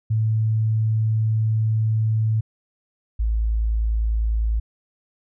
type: tone pair in turn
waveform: sine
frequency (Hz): 110 / 55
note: A2 / A1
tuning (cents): 0 / 0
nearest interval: octave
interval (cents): 1200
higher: first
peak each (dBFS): -17 / -18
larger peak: first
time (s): 0.1-2.41 / 3.19-4.6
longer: first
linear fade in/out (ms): 10
effects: none